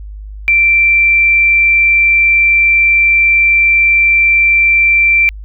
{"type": "tone", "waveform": "sine", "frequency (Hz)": 2349, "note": "D7", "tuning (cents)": 0, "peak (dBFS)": -6, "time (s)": [0.48, 5.29], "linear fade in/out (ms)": 0, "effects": ["added 51 Hz sine -25 dBFS peak until 5.44 s"]}